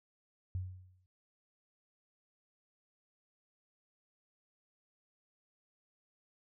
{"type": "tone with exponential decay", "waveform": "sine", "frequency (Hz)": 92.2, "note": "F#2", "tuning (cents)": -6, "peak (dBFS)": -32, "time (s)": [0.55, 1.06], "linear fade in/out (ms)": 0, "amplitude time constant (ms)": 110, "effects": []}